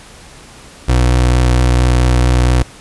30% pulse tone with vibrato, 61.74 Hz, B1, in tune, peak -6 dBFS, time 0.88-2.63 s, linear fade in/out 10 ms, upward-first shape sine, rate 4.4 Hz, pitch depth 15 cents each way, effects pink hiss -38 dBFS RMS until 2.8 s + resampled to 24000 Hz

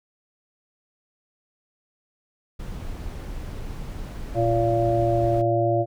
brown noise, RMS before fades -33 dBFS, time 2.59-5.42 s, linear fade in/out 10 ms
harmonic tone, 115.1 Hz, A#2, 22 cents flat, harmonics 1 / 3 / 5 / 6, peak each -24 / -24 / -24 / -24 dBFS, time 4.34-5.86 s, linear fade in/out 50 ms
effects none

